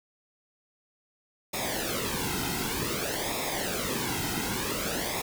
pink noise with flanger, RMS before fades -31 dBFS, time 1.53-5.22 s, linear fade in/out 10 ms, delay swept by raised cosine 0.66 to 1.76 ms, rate 0.54 Hz, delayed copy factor -0.75, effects none

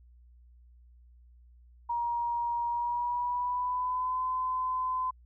sine tone with pitch glide, 947 to 1020.8 Hz, A#5 to C6, +27 to -43 cents, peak -28 dBFS, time 1.89-5.11 s, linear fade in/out 10 ms, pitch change +130 cents, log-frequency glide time 2.67-4.22 s, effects added 60 Hz sine -54 dBFS peak until 5.25 s

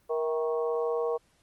harmonic tone with a mistuned harmonic, 157.1 Hz, D#3, 17 cents sharp, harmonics 3 / 4 / 5 / 6 / 7, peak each -27 / -35 / -40 / -42 / -38 dBFS, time 0.09-1.18 s, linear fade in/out 20 ms, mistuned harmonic 4, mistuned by +53 cents, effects pink hiss -67 dBFS RMS until 1.42 s + Opus 32 kbps

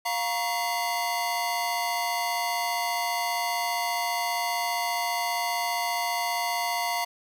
square tone cluster, 703 / 944 / 1110 / 2034 / 4427 Hz, F5 / A#5 / C#6 / C7 / C#8, +11 / +22 / +2 / -50 / -3 cents, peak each -31 / -31 / -38 / -34 / -37 dBFS, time 0.05-7.05 s, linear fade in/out 10 ms, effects none

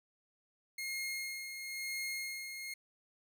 sawtooth tone with tremolo, 2145 Hz, C7, 42 cents sharp, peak -33 dBFS, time 0.78-2.74 s, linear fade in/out 5 ms, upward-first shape sine, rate 1 Hz, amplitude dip 50%, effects none

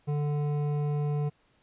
sine tone with hard clipping, 147 Hz, D3, 2 cents sharp, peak -28 dBFS, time 0.07-1.3 s, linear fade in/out 20 ms, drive 11 dB, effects pink hiss -67 dBFS RMS until 1.62 s + resampled to 8000 Hz

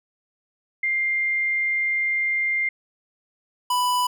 sine / square tone pair in turn, 2100 / 991.1 Hz, C7 / B5, +6 / +6 cents, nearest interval octave + minor second, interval 1300 cents, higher first, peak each -20 dBFS, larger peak neither, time 0.83-2.69 / 3.7-4.07 s, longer first, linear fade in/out 5 ms, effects none

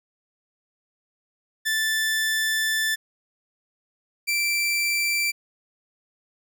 sawtooth tone pair in turn, 1760 / 2343 Hz, A6 / D7, 0 / -5 cents, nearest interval perfect fourth, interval 495 cents, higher second, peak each -18 / -18 dBFS, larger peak neither, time 1.65-2.96 / 4.27-5.32 s, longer first, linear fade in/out 20 ms, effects none

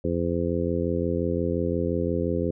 harmonic tone, 85.7 Hz, F2, 32 cents flat, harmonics 1 / 2 / 3 / 4 / 5 / 6, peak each -30 / -30 / -30 / -30 / -30 / -30 dBFS, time 0.04-2.51 s, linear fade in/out 5 ms, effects none

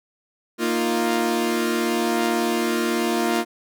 sawtooth chord, Bb suspended fourth, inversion none, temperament equal, 233.1 / 311.1 / 349.2 Hz, Bb3 / Eb4 / F4, 0 / 0 / 0 cents, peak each -20 / -24 / -19 dBFS, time 0.58-3.45 s, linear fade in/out 50 ms, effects none

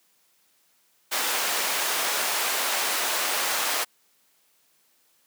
pink high-pass noise, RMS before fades -26 dBFS, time 1.11-3.85 s, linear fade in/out 20 ms, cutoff 720 Hz, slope 12 dB/octave, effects white hiss -65 dBFS RMS until 5.26 s + high-pass 150 Hz 12 dB/octave

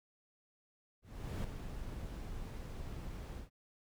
brown noise with ADSR envelope, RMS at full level -37 dBFS, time 1.02-3.5 s, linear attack 420 ms, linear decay 6 ms, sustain -7 dB, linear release 120 ms, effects none

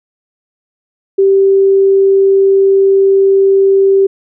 sine tone, 390 Hz, G4, 9 cents flat, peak -5 dBFS, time 1.18-4.07 s, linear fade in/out 10 ms, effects none

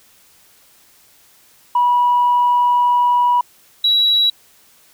sine tone pair in turn, 974 / 3896 Hz, B5 / B7, -24 / -24 cents, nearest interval 2 octaves, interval 2400 cents, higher second, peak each -10 dBFS, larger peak neither, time 1.75-3.41 / 3.84-4.3 s, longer first, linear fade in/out 5 ms, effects tanh soft clip ceiling -7 dBFS + white hiss -51 dBFS RMS until 4.93 s

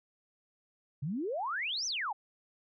sine exponential two-way sweep, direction up then down, 128.9 to 6272 to 753 Hz, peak -32 dBFS, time 1.02-2.13 s, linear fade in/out 10 ms, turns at 1.86 s, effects none

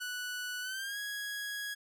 sawtooth tone with pitch glide, 1480 to 1661.2 Hz, F#6 to G#6, 0 to 0 cents, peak -33 dBFS, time 0-1.75 s, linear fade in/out 20 ms, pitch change +200 cents, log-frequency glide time 0.61-0.98 s, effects none

